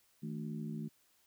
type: harmonic tone with a mistuned harmonic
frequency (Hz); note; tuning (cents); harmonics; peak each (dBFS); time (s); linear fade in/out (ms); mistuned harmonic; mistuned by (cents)
73.42; D2; 0; 2 / 3 / 4 / 5; -41 / -41 / -50 / -53; 0.22-0.89; 20; 2; +140
effects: white hiss -71 dBFS RMS until 1.26 s